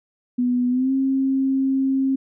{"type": "tone with pitch glide", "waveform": "sine", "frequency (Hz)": [246.9, 267.7], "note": ["B3", "C4"], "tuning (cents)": [0, 40], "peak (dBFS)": -17, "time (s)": [0.38, 2.16], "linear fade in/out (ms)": 10, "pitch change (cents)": 140, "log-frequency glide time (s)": [0.69, 0.92], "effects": []}